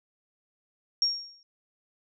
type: tone with exponential decay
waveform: sine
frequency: 5560 Hz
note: F8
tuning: 9 cents flat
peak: -19 dBFS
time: 1.02-1.43 s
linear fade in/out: 1 ms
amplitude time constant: 87 ms
effects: none